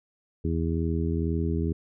harmonic tone, 82.1 Hz, E2, 6 cents flat, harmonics 1 / 2 / 3 / 4 / 5, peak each -27 / -30 / -32 / -33 / -34 dBFS, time 0.44-1.73 s, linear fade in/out 10 ms, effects none

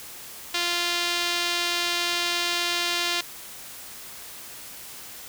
sawtooth tone with band-pass filter, 347.9 Hz, F4, 7 cents flat, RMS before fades -26 dBFS, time 0.54-3.21 s, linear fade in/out 5 ms, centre 3800 Hz, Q 1.3, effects white hiss -41 dBFS RMS until 5.28 s

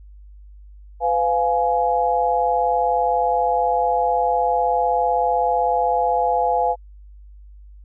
sine chord, F diminished, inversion second, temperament just, 502.9 / 698.5 / 838.1 Hz, Cb5 / F5 / Ab5, +31 / 0 / +16 cents, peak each -22 / -20 / -20 dBFS, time 1-6.76 s, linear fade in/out 50 ms, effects added 50 Hz sine -40 dBFS peak until 7.84 s

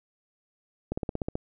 slowing click train, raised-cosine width 2 ms, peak -16 dBFS, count 8, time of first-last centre 0.92-1.354 s, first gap 55 ms, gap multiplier 1.04, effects none

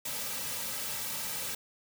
white noise with comb filter, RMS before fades -36 dBFS, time 0.05-1.55 s, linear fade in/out 5 ms, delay 2.8 ms, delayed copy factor -0.65, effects none

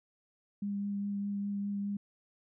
sine tone with vibrato, 201.6 Hz, G3, 49 cents sharp, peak -32 dBFS, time 0.62-1.97 s, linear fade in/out 5 ms, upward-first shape triangle, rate 4.9 Hz, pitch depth 13 cents each way, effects none

